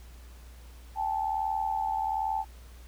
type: tone pair together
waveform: sine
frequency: 789 / 870.2 Hz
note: G5 / A5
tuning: +11 / -19 cents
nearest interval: major second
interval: 170 cents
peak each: -31 / -29 dBFS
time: 0.95-2.45 s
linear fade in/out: 50 ms
effects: added 60 Hz sine -46 dBFS peak until 2.87 s + pink hiss -57 dBFS RMS until 2.87 s